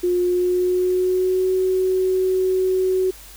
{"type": "tone with pitch glide", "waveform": "sine", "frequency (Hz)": [356.6, 373.5], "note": ["F4", "F#4"], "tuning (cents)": [36, 16], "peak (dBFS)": -16, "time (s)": [0.03, 3.11], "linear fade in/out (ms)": 10, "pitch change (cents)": 80, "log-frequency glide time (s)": [0.22, 1.52], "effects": ["added 50 Hz sine -44 dBFS peak until 3.36 s", "white hiss -43 dBFS RMS until 3.36 s"]}